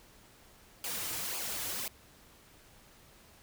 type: noise with flanger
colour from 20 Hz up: white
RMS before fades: -37 dBFS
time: 0.84-1.88 s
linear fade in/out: 2 ms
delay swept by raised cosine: 0.51 to 5.21 ms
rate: 1.9 Hz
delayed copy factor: -0.7
effects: pink hiss -59 dBFS RMS until 3.42 s